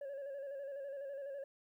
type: tone with vibrato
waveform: sine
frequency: 554.4 Hz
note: C#5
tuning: in tune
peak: -39 dBFS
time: 0.01-1.44 s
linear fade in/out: 5 ms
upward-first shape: square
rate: 12 Hz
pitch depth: 45 cents each way
effects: tanh soft clip ceiling -41 dBFS + 13-bit